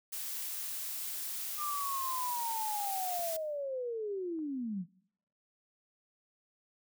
blue noise, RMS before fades -39 dBFS, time 0.12-3.37 s, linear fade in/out 10 ms
sine linear sweep, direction down, 1210 to 167.5 Hz, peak -34 dBFS, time 1.57-4.86 s, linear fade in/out 50 ms
clicks, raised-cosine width 1 ms, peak -49 / -39 / -49 dBFS, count 3, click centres 2.49 / 3.194 / 4.39 s
effects noise-tail reverb RT60 0.7 s tail -23 dB re dry

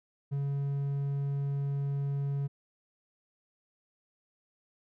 triangle tone, 140.2 Hz, C#3, 20 cents sharp, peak -27 dBFS, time 0.31-2.48 s, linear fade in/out 20 ms, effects none

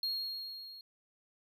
triangle tone with level ramp, 4273 Hz, C8, 36 cents sharp, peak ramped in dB -30 to -47 dBFS, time 0.03-0.81 s, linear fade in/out 2 ms, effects none

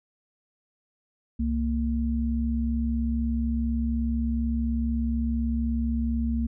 sine tone pair together, 66.5 / 230.6 Hz, C2 / A#3, +29 / -19 cents, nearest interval octave + minor seventh, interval 2152 cents, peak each -26 dBFS, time 1.39-6.47 s, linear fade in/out 10 ms, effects none

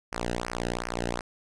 sawtooth tone with flanger, 59.3 Hz, A#1, 30 cents sharp, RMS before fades -32 dBFS, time 0.12-1.21 s, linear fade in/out 5 ms, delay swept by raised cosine 0.26 to 0.91 ms, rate 2.7 Hz, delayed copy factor -0.95, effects resampled to 22050 Hz

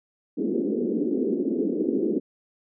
white band-pass noise, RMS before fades -25 dBFS, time 0.37-2.2 s, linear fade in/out 20 ms, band 210 to 420 Hz, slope 48 dB/octave, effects none

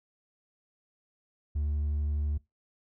sine tone with hard clipping, 74 Hz, D2, 14 cents sharp, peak -28 dBFS, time 1.55-2.38 s, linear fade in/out 10 ms, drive 2 dB, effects noise-tail reverb RT60 0.2 s tail -22 dB re dry

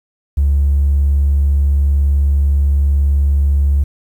triangle tone, 70.5 Hz, C#2, 30 cents sharp, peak -6 dBFS, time 0.37-3.84 s, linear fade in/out 10 ms, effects tanh soft clip ceiling -7 dBFS + 8-bit

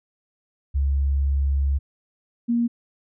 sine tone pair in turn, 69.3 / 235.9 Hz, C#2 / A#3, 0 / +21 cents, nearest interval octave + major sixth, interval 2121 cents, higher second, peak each -18 dBFS, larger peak neither, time 0.74-1.79 / 2.48-2.68 s, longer first, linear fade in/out 20 ms, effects none

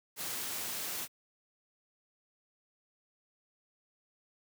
white noise, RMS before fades -38 dBFS, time 0.16-1.08 s, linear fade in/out 50 ms, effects high-pass 100 Hz 12 dB/octave

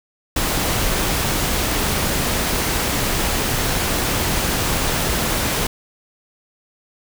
pink noise, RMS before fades -20 dBFS, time 0.36-5.67 s, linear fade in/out 5 ms, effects none

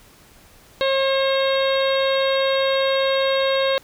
harmonic tone, 539 Hz, C#5, 49 cents flat, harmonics 1 / 2 / 3 / 4 / 5 / 6 / 7 / 8, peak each -18 / -27 / -29 / -31 / -32 / -33 / -27 / -35 dBFS, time 0.81-3.78 s, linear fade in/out 0 ms, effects pink hiss -50 dBFS RMS until 3.83 s

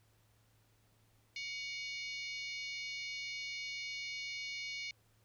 harmonic tone with a mistuned harmonic, 718 Hz, F5, 48 cents sharp, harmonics 3 / 4 / 5 / 6 / 7 / 8 / 9, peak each -42 / -51 / -52 / -47 / -51 / -56 / -58 dBFS, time 1.36-4.91 s, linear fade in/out 2 ms, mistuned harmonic 3, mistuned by +74 cents, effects added 109 Hz sine -70 dBFS peak until 5.24 s + pink hiss -73 dBFS RMS until 5.24 s

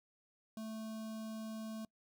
square tone with notch filter, 220 Hz, A3, in tune, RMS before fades -44 dBFS, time 0.57-1.85 s, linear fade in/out 2 ms, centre 2000 Hz, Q 1.2, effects noise-tail reverb RT60 0.1 s tail -26 dB re dry

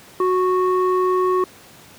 square tone with low-pass filter, 368.2 Hz, F#4, 8 cents flat, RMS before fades -18 dBFS, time 0.2-1.44 s, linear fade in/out 2 ms, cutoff 980 Hz, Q 3.2, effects pink hiss -45 dBFS RMS until 1.98 s + high-pass 100 Hz 12 dB/octave

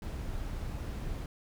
brown noise, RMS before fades -37 dBFS, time 0.02-1.26 s, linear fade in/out 2 ms, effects none

